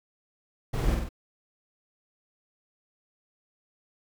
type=noise with echo; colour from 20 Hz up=brown; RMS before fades=-27 dBFS; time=0.73-0.95 s; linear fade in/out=10 ms; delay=47 ms; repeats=3; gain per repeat=-3 dB; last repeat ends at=1.091 s; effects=none